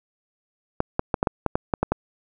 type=clicks; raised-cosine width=1 ms; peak=-6 dBFS; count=10; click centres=0.804 / 0.994 / 1.142 / 1.229 / 1.272 / 1.463 / 1.555 / 1.738 / 1.83 / 1.92 s; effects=none